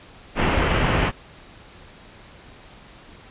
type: low-pass noise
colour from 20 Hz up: pink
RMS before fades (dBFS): -20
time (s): 0.35-1.12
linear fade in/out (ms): 50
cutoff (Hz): 3100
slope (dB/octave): 48
effects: pink hiss -46 dBFS RMS until 3.3 s + resampled to 8000 Hz